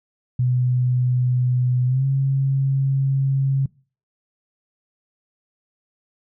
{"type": "tone with pitch glide", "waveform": "sine", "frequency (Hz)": [125.2, 135.75], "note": ["B2", "C#3"], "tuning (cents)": [24, -36], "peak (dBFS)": -16, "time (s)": [0.39, 3.66], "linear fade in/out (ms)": 5, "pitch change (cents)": 140, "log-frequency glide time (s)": [1.86, 2.05], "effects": ["noise-tail reverb RT60 0.4 s tail -23 dB re dry"]}